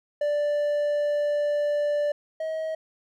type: tone pair in turn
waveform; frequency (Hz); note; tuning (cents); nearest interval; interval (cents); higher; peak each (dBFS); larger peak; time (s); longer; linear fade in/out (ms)
triangle; 587 / 635.9; D5 / D#5; -1 / +38; minor second; 139; second; -20 / -25; first; 0.21-2.12 / 2.4-2.75; first; 5
effects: none